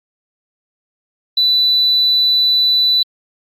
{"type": "tone", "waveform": "sine", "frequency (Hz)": 3980, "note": "B7", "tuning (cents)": 13, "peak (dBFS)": -9, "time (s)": [1.37, 3.03], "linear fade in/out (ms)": 5, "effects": ["tanh soft clip ceiling -6 dBFS", "Opus 48 kbps"]}